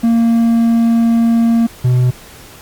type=tone pair in turn; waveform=triangle; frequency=230.8 / 125.34 Hz; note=A#3 / B2; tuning=-17 / +26 cents; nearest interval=major seventh; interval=1057 cents; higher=first; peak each=-6 dBFS; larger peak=neither; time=0.03-1.67 / 1.84-2.11 s; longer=first; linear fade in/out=10 ms; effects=pink hiss -37 dBFS RMS until 2.61 s + MP3 96 kbps